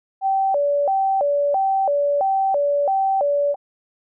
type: tone with vibrato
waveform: sine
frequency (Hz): 667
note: E5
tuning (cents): +20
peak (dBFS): -16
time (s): 0.21-3.56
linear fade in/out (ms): 50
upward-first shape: square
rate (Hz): 1.5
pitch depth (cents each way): 260
effects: none